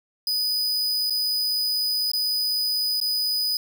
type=tone with dropouts; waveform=45% pulse; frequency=4978 Hz; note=D#8; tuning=in tune; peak=-21 dBFS; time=0.27-3.57 s; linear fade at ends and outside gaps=2 ms; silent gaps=1.099-1.105 / 2.117-2.134 / 3.002-3.013 s; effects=none